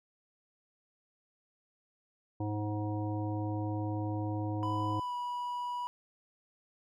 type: harmonic tone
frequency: 105.2 Hz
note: G#2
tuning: 23 cents sharp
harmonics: 1 / 3 / 5 / 7 / 9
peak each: -34 / -36 / -44 / -44 / -45 dBFS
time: 2.4-5 s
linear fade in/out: 5 ms
type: tone with pitch glide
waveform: triangle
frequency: 995 to 976.2 Hz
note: B5 to B5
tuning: +13 to -20 cents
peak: -32 dBFS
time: 4.63-5.87 s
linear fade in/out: 0 ms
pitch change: -33 cents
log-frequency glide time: 5-5.15 s
effects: none